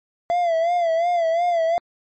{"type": "tone with vibrato", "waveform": "triangle", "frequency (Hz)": 679, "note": "F5", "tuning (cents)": -49, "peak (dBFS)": -15, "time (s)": [0.3, 1.78], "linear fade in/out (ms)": 0, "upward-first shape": "sine", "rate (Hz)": 2.8, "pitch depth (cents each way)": 76, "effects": ["MP3 32 kbps"]}